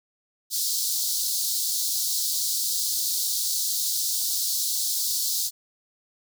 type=high-pass noise; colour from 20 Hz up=pink; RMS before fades=-26 dBFS; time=0.5-5.51 s; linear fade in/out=50 ms; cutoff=4000 Hz; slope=48 dB/octave; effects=none